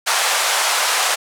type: band-pass noise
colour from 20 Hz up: pink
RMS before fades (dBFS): -18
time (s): 0.06-1.16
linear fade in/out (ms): 20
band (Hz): 670 to 11000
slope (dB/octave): 24
effects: none